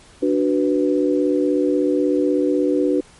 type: chord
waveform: sine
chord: B minor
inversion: first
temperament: equal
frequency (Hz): 293.7 / 370 / 493.9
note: D4 / F#4 / B4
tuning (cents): 0 / 0 / 0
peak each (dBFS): -18 / -20 / -21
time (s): 0.22-3.01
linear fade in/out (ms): 10
effects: pink hiss -48 dBFS RMS until 3.19 s + MP3 48 kbps